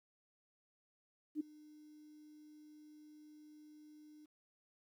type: tone with ADSR envelope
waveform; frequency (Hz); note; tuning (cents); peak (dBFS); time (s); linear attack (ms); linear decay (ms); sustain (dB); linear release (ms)
sine; 302.7; D#4; -48; -33; 1.35-4.26; 52; 11; -23; 12
effects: 12-bit